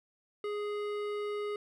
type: tone with hard clipping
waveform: sine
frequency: 415.3 Hz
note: G#4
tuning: in tune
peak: -35 dBFS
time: 0.44-1.56 s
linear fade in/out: 2 ms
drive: 14 dB
effects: none